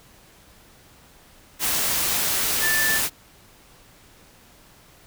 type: tone in noise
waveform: sine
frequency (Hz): 1760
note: A6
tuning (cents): 0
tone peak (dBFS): -21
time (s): 2.6-3.01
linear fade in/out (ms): 50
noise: white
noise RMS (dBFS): -23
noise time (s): 1.59-3.1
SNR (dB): -1
effects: pink hiss -52 dBFS RMS until 5.06 s